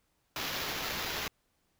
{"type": "noise with sample-and-hold", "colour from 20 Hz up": "violet", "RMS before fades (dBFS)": -36, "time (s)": [0.36, 1.28], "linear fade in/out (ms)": 2, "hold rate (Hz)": 8820, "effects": ["pink hiss -75 dBFS RMS until 1.79 s"]}